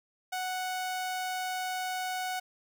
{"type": "tone", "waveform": "sawtooth", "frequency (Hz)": 740, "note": "F#5", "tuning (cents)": 0, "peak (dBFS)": -28, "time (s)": [0.32, 2.4], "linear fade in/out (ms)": 10, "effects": []}